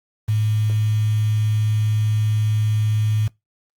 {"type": "tone with quantisation", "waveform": "sine", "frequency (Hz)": 107.6, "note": "A2", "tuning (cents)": -38, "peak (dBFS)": -16, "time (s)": [0.28, 3.28], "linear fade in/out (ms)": 10, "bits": 6, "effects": ["noise-tail reverb RT60 0.2 s tail -24 dB re dry", "Opus 24 kbps"]}